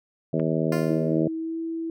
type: harmonic tone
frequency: 79.8 Hz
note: D#2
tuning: 44 cents sharp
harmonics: 2 / 3 / 4 / 5 / 6 / 7 / 8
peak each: -26 / -28 / -29 / -30 / -31 / -31 / -32 dBFS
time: 0.33-1.28 s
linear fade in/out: 5 ms
type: clicks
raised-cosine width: 0.5 ms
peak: -25 / -34 dBFS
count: 2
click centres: 0.397 / 0.402 s
type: tone with exponential decay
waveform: 10% pulse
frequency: 349.2 Hz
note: F4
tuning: in tune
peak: -20 dBFS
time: 0.72-1.23 s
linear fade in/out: 2 ms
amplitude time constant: 110 ms
type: tone with pitch glide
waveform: sine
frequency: 322.4 to 328.2 Hz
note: E4 to E4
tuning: -38 to -8 cents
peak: -27 dBFS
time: 0.9-1.9 s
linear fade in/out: 2 ms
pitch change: +30 cents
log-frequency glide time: 1.35-1.59 s
effects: none